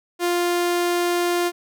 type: tone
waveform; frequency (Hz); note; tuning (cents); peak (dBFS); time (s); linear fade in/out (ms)
sawtooth; 350; F4; +4; -15; 0.19-1.52; 50
effects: none